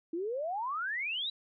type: exponential sweep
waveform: sine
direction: up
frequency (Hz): 319.1 to 3977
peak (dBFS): -32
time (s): 0.13-1.3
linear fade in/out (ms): 5
effects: none